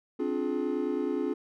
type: chord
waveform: triangle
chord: D half-diminished seventh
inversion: third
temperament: just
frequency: 264.3 / 293.7 / 352.4 / 422.9 Hz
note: C4 / D4 / F4 / Ab4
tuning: +18 / 0 / +16 / +31 cents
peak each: -31 dBFS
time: 0.19-1.34 s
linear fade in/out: 10 ms
effects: none